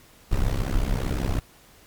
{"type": "noise with amplitude modulation", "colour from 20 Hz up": "brown", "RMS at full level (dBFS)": -19, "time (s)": [0.31, 1.4], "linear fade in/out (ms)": 10, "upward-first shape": "sine", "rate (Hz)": 65.3, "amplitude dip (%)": 90, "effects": ["pink hiss -53 dBFS RMS until 1.86 s", "MP3 96 kbps"]}